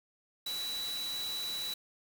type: tone in noise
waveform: sine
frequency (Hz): 3936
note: B7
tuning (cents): -7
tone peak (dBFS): -35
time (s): 0.46-1.74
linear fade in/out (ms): 5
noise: white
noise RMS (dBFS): -43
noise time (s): 0.46-1.74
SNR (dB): +5
effects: none